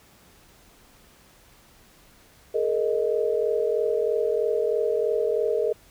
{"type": "chord", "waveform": "sine", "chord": "Ab suspended second", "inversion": "none", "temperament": "equal with one note detuned", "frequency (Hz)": [423.1, 466.2, 622.3], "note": ["Ab4", "Bb4", "Eb5"], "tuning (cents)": [32, 0, 0], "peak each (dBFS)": [-25, -24, -28], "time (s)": [2.54, 5.73], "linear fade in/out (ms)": 10, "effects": ["pink hiss -55 dBFS RMS until 5.9 s"]}